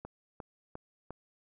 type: click train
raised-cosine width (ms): 1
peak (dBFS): -28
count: 4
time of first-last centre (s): 0.05-1.106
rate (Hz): 2.84
effects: none